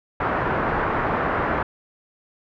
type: low-pass noise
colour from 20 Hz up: white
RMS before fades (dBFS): -23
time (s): 0.2-1.63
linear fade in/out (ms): 5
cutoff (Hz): 1500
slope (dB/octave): 24
effects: none